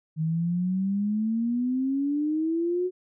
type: exponential sweep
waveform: sine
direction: up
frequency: 155.56 to 370 Hz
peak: -23 dBFS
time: 0.16-2.91 s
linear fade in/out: 50 ms
effects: none